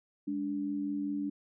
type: tone pair together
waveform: sine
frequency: 204.9 / 290 Hz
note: G#3 / D4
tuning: -23 / -22 cents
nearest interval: tritone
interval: 601 cents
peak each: -38 / -32 dBFS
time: 0.27-1.3 s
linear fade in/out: 10 ms
effects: none